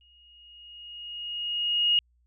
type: tone with exponential growth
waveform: sine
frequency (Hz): 2870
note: F7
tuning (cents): +47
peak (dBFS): -18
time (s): 0.01-1.99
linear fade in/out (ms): 1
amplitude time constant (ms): 430
effects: added 60 Hz sine -63 dBFS peak until 2.26 s